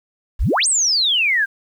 sine exponential two-way sweep, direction up then down, 31.28 to 8750 to 1550 Hz, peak -14 dBFS, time 0.39-1.46 s, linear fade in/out 20 ms, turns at 0.67 s, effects 8-bit

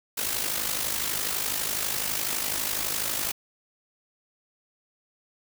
white noise with amplitude modulation, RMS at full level -26 dBFS, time 0.17-3.32 s, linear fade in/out 10 ms, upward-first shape sine, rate 52 Hz, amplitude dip 60%, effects none

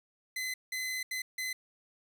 sawtooth tone bursts at uneven times, 2034 Hz, C7, 50 cents flat, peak -30 dBFS, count 4, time 0.36-0.54 / 0.72-1.03 / 1.11-1.22 / 1.38-1.53 s, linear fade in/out 5 ms, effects none

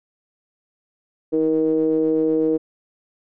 triangle ring-modulated tone, 78.2 Hz, D#2, 9 cents sharp, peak -11 dBFS, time 1.32-2.58 s, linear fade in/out 20 ms, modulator 395 Hz, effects none

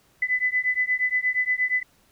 sine beating tone pair, 2000 / 2008.5 Hz, B6 / B6, +21 / +29 cents, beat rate 8.5 Hz, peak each -24 dBFS, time 0.22-1.83 s, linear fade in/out 5 ms, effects pink hiss -61 dBFS RMS until 2.11 s

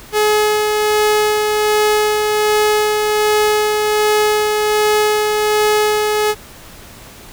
sawtooth tone with tremolo, 423.8 Hz, G#4, 35 cents sharp, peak -7 dBFS, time 0.12-6.35 s, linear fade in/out 50 ms, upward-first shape sine, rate 1.3 Hz, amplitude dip 30%, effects pink hiss -38 dBFS RMS until 7.32 s

